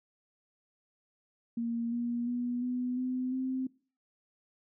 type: tone with pitch steps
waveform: sine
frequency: 233.1 / 238.3 / 243.6 / 249 / 254.5 / 260.1 Hz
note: A#3 / A#3 / B3 / B3 / C4 / C4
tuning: 0 / +38 / -24 / +14 / -48 / -10 cents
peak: -30 dBFS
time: 1.57-3.67 s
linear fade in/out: 5 ms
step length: 350 ms
effects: noise-tail reverb RT60 0.4 s tail -22 dB re dry